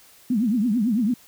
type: tone with vibrato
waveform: sine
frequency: 226 Hz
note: A3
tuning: 47 cents sharp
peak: -18 dBFS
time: 0.3-1.14 s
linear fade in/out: 5 ms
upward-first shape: triangle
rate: 9 Hz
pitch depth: 270 cents each way
effects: white hiss -52 dBFS RMS until 1.27 s